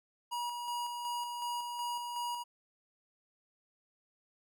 square tone with tremolo, 960 Hz, B5, 49 cents flat, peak -35 dBFS, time 0.31-2.44 s, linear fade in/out 20 ms, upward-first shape square, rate 2.7 Hz, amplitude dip 35%, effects none

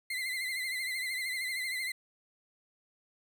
35% pulse tone with vibrato, 2059 Hz, C7, 28 cents flat, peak -31 dBFS, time 0.1-1.92 s, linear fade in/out 5 ms, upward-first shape triangle, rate 13 Hz, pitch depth 77 cents each way, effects none

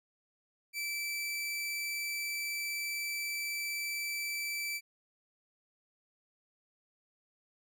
sawtooth tone, 2323 Hz, D7, 20 cents flat, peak -31 dBFS, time 0.73-4.81 s, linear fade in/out 50 ms, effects none

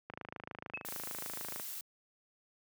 click train, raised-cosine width 0.5 ms, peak -27 dBFS, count 41, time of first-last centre 0.1-1.598 s, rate 26.7 Hz
sine tone with exponential decay, 2582 Hz, E7, 37 cents flat, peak -33 dBFS, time 0.74-0.85 s, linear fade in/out 5 ms, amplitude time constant 22 ms
blue noise, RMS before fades -43 dBFS, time 0.85-1.81 s, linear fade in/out 2 ms
effects high-pass 100 Hz 12 dB/octave

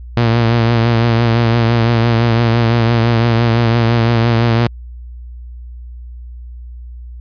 sawtooth tone with vibrato, 116.2 Hz, A#2, 5 cents flat, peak -6 dBFS, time 0.17-4.67 s, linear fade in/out 0 ms, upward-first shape triangle, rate 5.9 Hz, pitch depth 54 cents each way, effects added 60 Hz sine -28 dBFS peak until 7.2 s + resampled to 11025 Hz

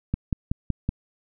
click train, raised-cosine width 5 ms, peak -11 dBFS, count 5, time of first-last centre 0.14-0.89 s, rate 5.33 Hz, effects none

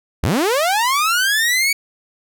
sawtooth linear sweep, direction up, 51.91 to 2277 Hz, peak -11 dBFS, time 0.23-1.73 s, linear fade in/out 5 ms, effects none

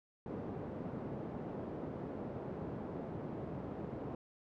pink band-pass noise, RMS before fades -43 dBFS, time 0.26-4.15 s, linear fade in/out 2 ms, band 140 to 560 Hz, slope 12 dB/octave, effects none

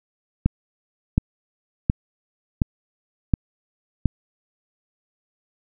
click train, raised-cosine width 5 ms, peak -4 dBFS, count 6, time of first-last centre 0.46-4.057 s, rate 1.39 Hz, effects none

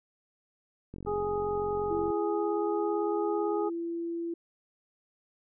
click train, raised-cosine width 3 ms, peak -29 dBFS, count 54, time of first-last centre 0.94-2.102 s, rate 45.6 Hz
harmonic tone, 415.3 Hz, G#4, in tune, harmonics 1 / 2 / 3, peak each -29 / -35 / -39 dBFS, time 1.06-3.7 s, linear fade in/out 20 ms
sine tone, 337.4 Hz, E4, 40 cents sharp, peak -31 dBFS, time 1.9-4.34 s, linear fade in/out 5 ms
effects none

